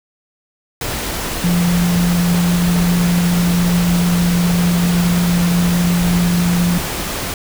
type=tone in noise; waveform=sine; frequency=174.61 Hz; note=F3; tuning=in tune; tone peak=-12 dBFS; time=1.44-6.78 s; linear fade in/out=2 ms; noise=pink; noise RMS=-22 dBFS; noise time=0.81-7.34 s; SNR=+7 dB; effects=none